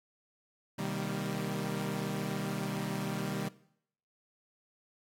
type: chord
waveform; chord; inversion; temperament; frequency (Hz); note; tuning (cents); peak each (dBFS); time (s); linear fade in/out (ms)
sawtooth; C minor seventh; none; equal with one note detuned; 128.42 / 155.56 / 196 / 233.1; C3 / Eb3 / G3 / Bb3; -32 / 0 / 0 / 0; -37 / -34 / -33 / -38; 0.78-3.49; 10
effects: noise-tail reverb RT60 0.7 s tail -20 dB re dry + AAC 64 kbps